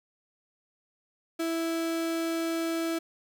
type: tone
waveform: 35% pulse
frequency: 329.6 Hz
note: E4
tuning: in tune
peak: -26 dBFS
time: 1.39-2.99 s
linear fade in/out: 10 ms
effects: none